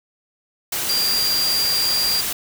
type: tone in noise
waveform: sine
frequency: 4757 Hz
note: D8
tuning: 21 cents sharp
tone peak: -18 dBFS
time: 0.89-2.21 s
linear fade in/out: 5 ms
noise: white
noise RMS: -24 dBFS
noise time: 0.72-2.33 s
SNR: +3 dB
effects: none